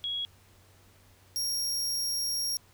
sine / sawtooth tone pair in turn, 3322 / 5587 Hz, G#7 / F8, 0 / 0 cents, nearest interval major sixth, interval 900 cents, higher second, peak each -30 / -26 dBFS, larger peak second, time 0.04-0.25 / 1.36-2.57 s, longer second, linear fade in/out 0 ms, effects added 94 Hz sine -60 dBFS peak until 2.73 s + pink hiss -61 dBFS RMS until 2.73 s

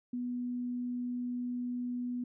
sine tone, 245.6 Hz, B3, 9 cents flat, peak -33 dBFS, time 0.13-2.24 s, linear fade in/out 5 ms, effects none

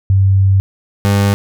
sine / 30% pulse tone pair in turn, 96.7 / 100.45 Hz, G2 / G2, -23 / +43 cents, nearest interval minor second, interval 66 cents, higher second, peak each -7 dBFS, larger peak neither, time 0.1-0.6 / 1.05-1.34 s, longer first, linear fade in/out 0 ms, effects none

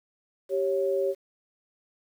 sine tone pair together, 389.7 / 551.1 Hz, G4 / C#5, -10 / -10 cents, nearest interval tritone, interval 600 cents, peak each -26 dBFS, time 0.49-1.15 s, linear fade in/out 50 ms, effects 9-bit

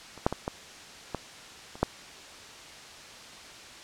clicks, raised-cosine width 1 ms, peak -30 / -7 / -16 / -15 / -16 / -29 / -8 dBFS, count 7, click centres 0.177 / 0.265 / 0.326 / 0.479 / 1.147 / 1.755 / 1.83 s, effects white hiss -46 dBFS RMS until 3.83 s + low-pass 6000 Hz 12 dB/octave

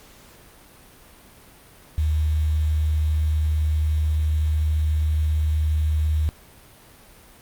sine tone with quantisation, 77 Hz, D#2, 17 cents flat, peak -18 dBFS, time 1.98-6.29 s, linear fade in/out 0 ms, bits 7, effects pink hiss -49 dBFS RMS until 7.41 s + Opus 48 kbps

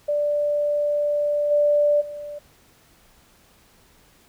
sine tone with level steps, 587.3 Hz, D5, in tune, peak -19 / -15 / -31 dBFS, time 0.08-2.39 s, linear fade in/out 10 ms, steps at 1.5 / 2 s, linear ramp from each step 20 ms, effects pink hiss -56 dBFS RMS until 4.28 s

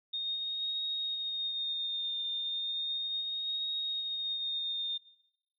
sine tone with vibrato, 3687 Hz, A#7, 20 cents flat, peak -32 dBFS, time 0.13-4.98 s, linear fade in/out 10 ms, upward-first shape triangle, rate 0.35 Hz, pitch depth 32 cents each way, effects noise-tail reverb RT60 0.8 s tail -18 dB re dry

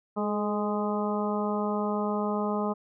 harmonic tone with a mistuned harmonic, 207.7 Hz, G#3, in tune, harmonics 1 / 2 / 3 / 4 / 5 / 6, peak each -29 / -32 / -34 / -35 / -36 / -37 dBFS, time 0.16-2.74 s, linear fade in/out 20 ms, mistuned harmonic 2, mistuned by +28 cents, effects none

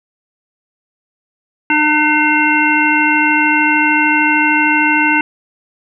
harmonic tone, 302.2 Hz, D4, 50 cents sharp, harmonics 1 / 3 / 5 / 7 / 9, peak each -16 / -16 / -16 / -16 / -16 dBFS, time 1.7-5.21 s, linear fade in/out 2 ms, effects none

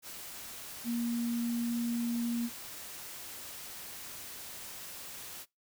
sine tone in noise, 235.7 Hz, A#3, 19 cents sharp, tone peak -30 dBFS, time 0.84-2.5 s, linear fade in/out 50 ms, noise white, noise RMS -45 dBFS, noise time 0.02-5.46 s, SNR +12 dB, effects noise-tail reverb RT60 0.2 s tail -23 dB re dry

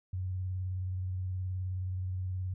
sine tone with vibrato, 92.5 Hz, F#2, in tune, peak -32 dBFS, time 0.13-2.54 s, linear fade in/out 5 ms, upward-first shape square, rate 19 Hz, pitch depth 27 cents each way, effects none

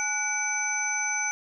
sine tone cluster, 844 / 1467 / 2300 / 6080 Hz, G#5 / F#6 / D7 / F#8, +28 / -15 / -37 / +46 cents, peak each -34 / -32 / -30 / -29 dBFS, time 0-1.31 s, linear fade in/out 0 ms, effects none

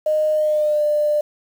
sine tone with pitch glide, 615 to 597.1 Hz, D#5 to D5, -20 to +29 cents, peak -15 dBFS, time 0.06-1.21 s, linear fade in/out 5 ms, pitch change -51 cents, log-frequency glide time 0.33-0.83 s, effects 7-bit

